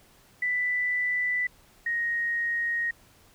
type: tone pair in turn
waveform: sine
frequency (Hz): 1984 / 1872.6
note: B6 / A#6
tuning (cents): +7 / +7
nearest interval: minor second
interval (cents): 100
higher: first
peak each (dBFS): -24 / -25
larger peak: first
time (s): 0.42-1.47 / 1.86-2.91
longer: neither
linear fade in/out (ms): 5
effects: pink hiss -58 dBFS RMS until 3.34 s